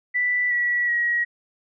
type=tone with pitch steps; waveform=sine; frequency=1975.5 / 1939.3 / 1903.8 Hz; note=B6 / B6 / A#6; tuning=0 / -32 / +36 cents; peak=-19 dBFS; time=0.14-1.25 s; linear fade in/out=20 ms; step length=370 ms; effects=none